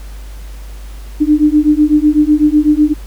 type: beating tone pair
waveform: sine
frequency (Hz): 296.7 / 304.7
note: D4 / D#4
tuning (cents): +18 / -36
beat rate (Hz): 8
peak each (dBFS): -10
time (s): 1.2-2.94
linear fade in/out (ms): 20
effects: added 50 Hz sine -26 dBFS peak until 3.06 s + pink hiss -41 dBFS RMS until 3.06 s